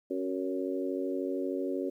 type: harmonic tone with a mistuned harmonic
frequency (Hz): 93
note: F#2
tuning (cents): +9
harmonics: 3 / 4 / 5 / 6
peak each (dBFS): -34 / -34 / -38 / -38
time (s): 0.1-1.9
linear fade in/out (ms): 10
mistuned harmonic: 3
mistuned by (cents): -22
effects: 11-bit